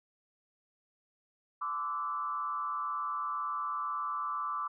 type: tone with frequency modulation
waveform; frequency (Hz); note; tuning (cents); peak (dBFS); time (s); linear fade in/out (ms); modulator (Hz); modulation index
sine; 1167; D6; -11; -32; 1.61-4.68; 10; 142; 0.87
effects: none